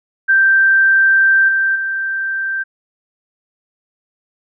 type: tone with level steps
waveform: sine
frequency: 1568 Hz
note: G6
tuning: in tune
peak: -8 / -12 / -17 dBFS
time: 0.28-2.64 s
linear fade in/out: 20 ms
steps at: 1.48 / 1.75 s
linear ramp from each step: 10 ms
effects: none